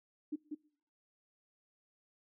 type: tone with echo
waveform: sine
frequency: 300 Hz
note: D4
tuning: 37 cents sharp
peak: -34 dBFS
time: 0.32-0.36 s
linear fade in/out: 10 ms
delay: 190 ms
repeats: 1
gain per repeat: -3 dB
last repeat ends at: 0.55 s
effects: noise-tail reverb RT60 0.6 s tail -23 dB re dry